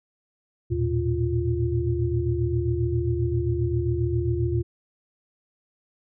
sine tone cluster, 79.1 / 112.3 / 119.8 / 349.1 Hz, D#2 / A2 / A#2 / F4, +29 / +36 / +48 / -1 cents, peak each -27 dBFS, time 0.7-4.63 s, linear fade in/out 20 ms, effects none

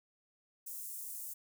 white high-pass noise, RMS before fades -44 dBFS, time 0.66-1.34 s, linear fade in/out 10 ms, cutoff 7500 Hz, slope 24 dB/octave, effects none

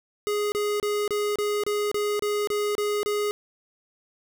square tone bursts, 415.3 Hz, G#4, in tune, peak -24 dBFS, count 11, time 0.27-3.31 s, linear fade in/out 0 ms, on 250 ms, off 29 ms, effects none

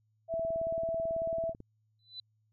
sine tone, 659.3 Hz, E5, in tune, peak -30 dBFS, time 0.28-1.54 s, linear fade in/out 50 ms
click train, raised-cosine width 3 ms, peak -33 dBFS, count 24, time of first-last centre 0.34-1.604 s, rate 18.2 Hz
sine tone with exponential growth, 4000 Hz, B7, 21 cents sharp, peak -37 dBFS, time 1.99-2.2 s, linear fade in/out 2 ms, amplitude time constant 45 ms
effects added 108 Hz sine -70 dBFS peak until 2.52 s + AAC 64 kbps

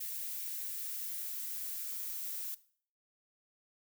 violet noise with high-pass filter sweep, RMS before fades -40 dBFS, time 0-2.55 s, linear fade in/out 10 ms, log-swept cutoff 1800 to 1200 Hz, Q 1.6, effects noise-tail reverb RT60 0.5 s tail -18 dB re dry

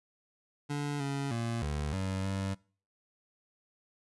25% pulse tone with pitch steps, 145 / 139.4 / 116.2 / 74 / 95.3 / 97 Hz, D3 / C#3 / A#2 / D2 / G2 / G2, -22 / +10 / -5 / +14 / -48 / -18 cents, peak -28 dBFS, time 0.69-2.55 s, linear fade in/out 20 ms, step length 310 ms, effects noise-tail reverb RT60 0.4 s tail -23 dB re dry + resampled to 24000 Hz

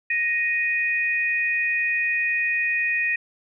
sine tone pair together, 1872 / 2478 Hz, A#6 / D#7, +7 / -8 cents, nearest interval perfect fourth, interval 485 cents, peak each -23 / -23 dBFS, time 0.1-3.16 s, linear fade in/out 5 ms, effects none

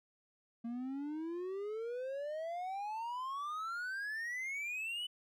triangle exponential sweep, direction up, 228.9 to 3010 Hz, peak -36 dBFS, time 0.64-5.07 s, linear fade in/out 10 ms, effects none

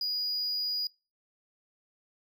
triangle tone, 4902 Hz, D#8, 27 cents flat, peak -28 dBFS, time 0.01-0.87 s, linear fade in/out 2 ms, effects noise-tail reverb RT60 0.3 s tail -24 dB re dry

